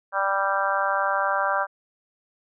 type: harmonic tone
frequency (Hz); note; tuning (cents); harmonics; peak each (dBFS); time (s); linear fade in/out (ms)
196; G3; 0; 3 / 4 / 5 / 6 / 7 / 8; -28 / -28 / -28 / -28 / -28 / -28; 0.12-1.67; 50
effects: none